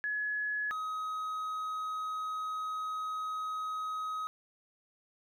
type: tone pair in turn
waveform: sine / triangle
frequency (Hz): 1695 / 1265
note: G#6 / D#6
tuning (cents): +35 / +28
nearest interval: perfect fourth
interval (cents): 507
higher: first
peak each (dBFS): -31 / -32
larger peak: first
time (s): 0.04-0.71 / 0.71-4.27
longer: second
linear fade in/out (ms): 0
effects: none